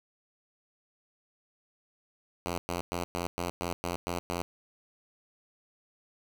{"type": "tone bursts", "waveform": "5% pulse", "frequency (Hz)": 87.31, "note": "F2", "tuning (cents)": 0, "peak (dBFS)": -20, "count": 9, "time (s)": [2.46, 4.42], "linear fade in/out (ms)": 0, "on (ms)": 120, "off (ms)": 110, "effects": []}